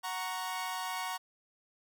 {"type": "chord", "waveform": "sawtooth", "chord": "F# major", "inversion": "none", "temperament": "equal", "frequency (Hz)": [740, 932.3, 1108.7], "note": ["F#5", "A#5", "C#6"], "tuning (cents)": [0, 0, 0], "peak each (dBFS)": [-36, -35, -36], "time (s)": [0.03, 1.18], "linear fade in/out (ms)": 20, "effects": []}